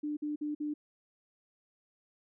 sine tone bursts, 297.9 Hz, D4, 25 cents sharp, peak -32 dBFS, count 4, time 0.03-0.74 s, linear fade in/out 10 ms, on 140 ms, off 50 ms, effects none

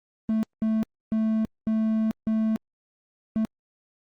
triangle tone bursts at uneven times, 220 Hz, A3, in tune, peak -19 dBFS, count 6, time 0.29-0.43 / 0.62-0.83 / 1.12-1.45 / 1.67-2.11 / 2.27-2.56 / 3.36-3.45 s, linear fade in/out 0 ms, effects Opus 24 kbps

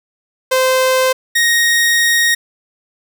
sawtooth tone pair in turn, 518 / 1869.5 Hz, C5 / A#6, -17 / +4 cents, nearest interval octave + minor seventh, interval 2221 cents, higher second, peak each -7 dBFS, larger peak neither, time 0.51-1.13 / 1.35-2.35 s, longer second, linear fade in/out 10 ms, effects none

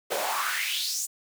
pink noise with high-pass filter sweep, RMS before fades -29 dBFS, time 0.1-1.07 s, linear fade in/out 20 ms, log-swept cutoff 470 to 7900 Hz, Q 4.1, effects none

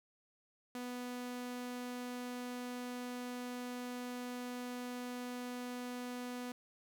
sawtooth tone, 246.9 Hz, B3, in tune, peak -37 dBFS, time 0.75-6.52 s, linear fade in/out 2 ms, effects none

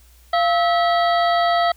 harmonic tone with a mistuned harmonic, 649 Hz, E5, 27 cents flat, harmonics 1 / 2 / 3 / 5 / 6 / 7, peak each -16 / -22 / -26 / -30 / -32 / -33 dBFS, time 0.33-1.72 s, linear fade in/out 5 ms, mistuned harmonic 1, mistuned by +110 cents, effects added 60 Hz sine -48 dBFS peak until 1.76 s + white hiss -55 dBFS RMS until 1.76 s

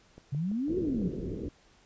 click train, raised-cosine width 2 ms, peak -34 dBFS, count 6, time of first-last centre 0.18-1.018 s, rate 5.97 Hz
sine exponential two-way sweep, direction up then down, 133 to 380.1 to 165.9 Hz, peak -28 dBFS, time 0.32-1.09 s, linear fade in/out 10 ms, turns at 0.78 s
white low-pass noise, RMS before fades -36 dBFS, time 0.69-1.49 s, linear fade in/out 5 ms, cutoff 450 Hz, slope 48 dB/octave
effects pink hiss -62 dBFS RMS until 1.85 s + resampled to 16000 Hz

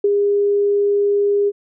sine tone with ADSR envelope, 406.2 Hz, G#4, 38 cents flat, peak -10 dBFS, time 0.04-1.52 s, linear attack 5 ms, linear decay 28 ms, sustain -3 dB, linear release 41 ms, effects none

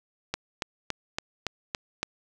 click train, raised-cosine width 0.2 ms, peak -11 dBFS, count 7, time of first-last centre 0.34-2.03 s, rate 3.55 Hz, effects none

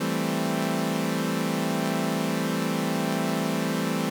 sawtooth chord, A minor seventh, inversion second, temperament equal, 164.81 / 196 / 220 / 261.6 Hz, E3 / G3 / A3 / C4, 0 / 0 / 0 / 0 cents, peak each -26 dBFS, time 0-4.1 s, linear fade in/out 10 ms, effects none

